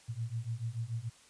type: beating tone pair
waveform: sine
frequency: 111.5 / 118.4 Hz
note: A2 / A#2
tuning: +23 / +27 cents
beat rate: 6.9 Hz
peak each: -38 / -37 dBFS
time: 0.08-1.1 s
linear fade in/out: 20 ms
effects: white hiss -60 dBFS RMS until 1.29 s + resampled to 22050 Hz